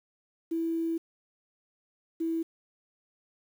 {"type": "tone pair in turn", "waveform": "sine", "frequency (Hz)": [329.6, 328], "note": ["E4", "E4"], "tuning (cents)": [0, -9], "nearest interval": "unison", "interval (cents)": 9, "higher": "first", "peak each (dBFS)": -27, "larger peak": "neither", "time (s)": [[0.51, 0.98], [2.2, 2.43]], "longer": "first", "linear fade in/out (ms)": 10, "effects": ["9-bit"]}